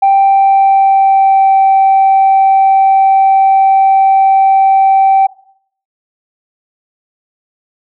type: tone with pitch glide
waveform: sine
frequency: 784 to 775.4 Hz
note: G5 to G5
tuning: 0 to -19 cents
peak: -3 dBFS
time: 0.02-5.27 s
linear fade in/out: 10 ms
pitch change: -19 cents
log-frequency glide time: 0.16-1.57 s
effects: noise-tail reverb RT60 0.6 s tail -19 dB re dry + tanh soft clip ceiling -2 dBFS